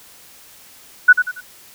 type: tone with echo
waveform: sine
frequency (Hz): 1480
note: F#6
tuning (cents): 0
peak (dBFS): -3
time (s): 1.08-1.13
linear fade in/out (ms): 10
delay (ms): 93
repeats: 3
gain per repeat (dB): -9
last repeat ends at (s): 1.409
effects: white hiss -45 dBFS RMS until 1.74 s